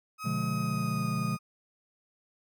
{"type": "tone with pitch glide", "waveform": "35% pulse", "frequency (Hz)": [1267, 1236.6], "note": ["D#6", "D#6"], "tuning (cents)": [31, -11], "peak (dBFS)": -34, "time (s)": [0.18, 1.39], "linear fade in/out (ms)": 50, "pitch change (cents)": -42, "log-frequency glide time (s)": [0.47, 1.1]}
{"type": "chord", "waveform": "triangle", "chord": "B diminished seventh", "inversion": "none", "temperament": "just", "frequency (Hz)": [123.47, 148.16, 177.8, 213.4], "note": ["B2", "D3", "F3", "Ab3"], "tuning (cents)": [0, 16, 31, 47], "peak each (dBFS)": -32, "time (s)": [0.24, 1.37], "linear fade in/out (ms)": 20}
{"effects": []}